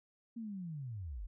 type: linear sweep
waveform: sine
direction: down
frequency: 237 to 38.37 Hz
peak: -40 dBFS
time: 0.36-1.27 s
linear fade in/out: 10 ms
effects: none